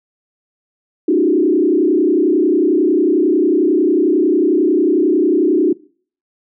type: tone with frequency modulation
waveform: sine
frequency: 335.4 Hz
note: E4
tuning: 30 cents sharp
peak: -10 dBFS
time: 1.08-5.73 s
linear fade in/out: 5 ms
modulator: 31.1 Hz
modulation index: 1.7
effects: noise-tail reverb RT60 0.5 s tail -23 dB re dry